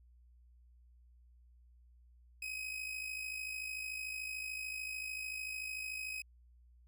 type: tone with amplitude modulation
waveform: 40% pulse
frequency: 2530 Hz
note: D#7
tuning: 28 cents sharp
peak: -36 dBFS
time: 2.42-6.22 s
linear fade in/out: 5 ms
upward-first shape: sine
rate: 53.5 Hz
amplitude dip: 55%
effects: added 60 Hz sine -60 dBFS peak until 6.87 s